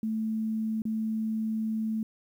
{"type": "tone with dropouts", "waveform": "sine", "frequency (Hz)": 220, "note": "A3", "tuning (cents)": 0, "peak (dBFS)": -27, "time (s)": [0.03, 2.03], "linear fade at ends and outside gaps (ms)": 2, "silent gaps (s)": [0.82, 0.853], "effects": ["10-bit"]}